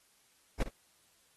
brown noise with echo, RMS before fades -27 dBFS, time 0.6-0.63 s, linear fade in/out 5 ms, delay 57 ms, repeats 1, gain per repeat -12 dB, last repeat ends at 0.687 s, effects white hiss -68 dBFS RMS until 1.36 s + AAC 32 kbps

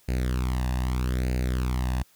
sawtooth tone with flanger, 62.8 Hz, B1, 30 cents sharp, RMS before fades -26 dBFS, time 0.08-2.03 s, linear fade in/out 10 ms, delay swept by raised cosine 0.44 to 1.12 ms, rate 0.8 Hz, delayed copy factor +0.75, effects white hiss -60 dBFS RMS until 2.15 s

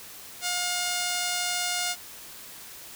5% pulse tone, 713 Hz, F5, 36 cents sharp, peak -15 dBFS, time 0.41-1.96 s, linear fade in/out 50 ms, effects white hiss -44 dBFS RMS until 2.95 s

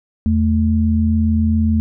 sine tone pair together, 82.41 / 220 Hz, E2 / A3, 0 / 0 cents, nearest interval octave + perfect fourth, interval 1700 cents, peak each -15 dBFS, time 0.26-1.8 s, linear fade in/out 0 ms, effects none

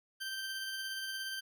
20% pulse tone with tremolo, 1562 Hz, G6, 7 cents flat, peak -32 dBFS, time 0.2-1.41 s, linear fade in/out 20 ms, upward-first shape sine, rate 17 Hz, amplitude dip 25%, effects none

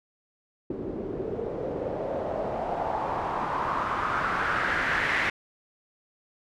white noise with low-pass filter sweep, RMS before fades -29 dBFS, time 0.7-5.3 s, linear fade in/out 5 ms, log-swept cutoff 340 to 2000 Hz, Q 3.4, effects none

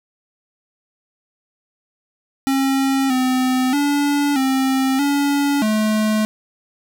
square tone with pitch steps, 270.1 / 256.4 / 287.3 / 265 / 284.1 / 215.4 Hz, C#4 / C4 / D4 / C4 / C#4 / A3, -45 / -35 / -38 / +22 / +43 / -37 cents, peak -16 dBFS, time 2.47-6.25 s, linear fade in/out 0 ms, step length 630 ms, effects none

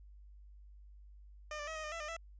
15% pulse tone with pitch steps, 606 / 589 / 638 / 625 / 608 / 666 / 605 / 662 Hz, D#5 / D5 / D#5 / D#5 / D#5 / E5 / D#5 / E5, -46 / +5 / +43 / +8 / -40 / +18 / -49 / +7 cents, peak -34 dBFS, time 1.51-2.166 s, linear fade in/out 2 ms, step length 82 ms, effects added 50 Hz sine -53 dBFS peak until 2.39 s + resampled to 16000 Hz

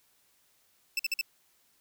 25% pulse tone bursts, 2644 Hz, E7, 5 cents sharp, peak -23 dBFS, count 4, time 0.97-1.212 s, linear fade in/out 2 ms, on 23 ms, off 50 ms, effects white hiss -68 dBFS RMS until 1.8 s

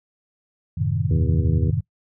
sine chord, F# diminished seventh, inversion none, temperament equal, 92.5 / 110 / 130.81 / 155.56 Hz, F#2 / A2 / C3 / Eb3, 0 / 0 / 0 / 0 cents, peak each -25 dBFS, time 0.77-1.81 s, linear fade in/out 10 ms
harmonic tone, 80.5 Hz, E2, 41 cents flat, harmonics 1 / 2 / 3 / 4 / 5 / 6, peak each -21 / -27 / -31 / -33 / -35 / -37 dBFS, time 1.1-1.71 s, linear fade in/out 10 ms
effects noise-tail reverb RT60 0.1 s tail -21 dB re dry

